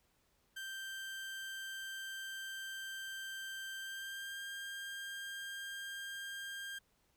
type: tone with pitch glide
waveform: 30% pulse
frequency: 1568 to 1599.1 Hz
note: G6 to G6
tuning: 0 to +34 cents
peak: -40 dBFS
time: 0.56-6.79 s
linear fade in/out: 10 ms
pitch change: +34 cents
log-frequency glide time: 3.78-4.43 s
effects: pink hiss -75 dBFS RMS until 7.16 s